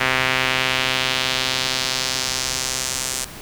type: tone with band-pass filter sweep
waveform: sawtooth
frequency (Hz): 130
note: C3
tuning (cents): -11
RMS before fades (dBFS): -22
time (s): 0-3.25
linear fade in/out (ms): 10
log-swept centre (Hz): 2100 to 8100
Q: 1.5
effects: pink hiss -37 dBFS RMS until 3.41 s